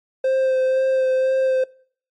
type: tone with vibrato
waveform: triangle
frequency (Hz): 523.3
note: C5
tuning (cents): 0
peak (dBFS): -14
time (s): 0.24-1.64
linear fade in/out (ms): 5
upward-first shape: sine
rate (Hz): 2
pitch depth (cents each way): 15
effects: noise-tail reverb RT60 0.5 s tail -22 dB re dry + MP3 48 kbps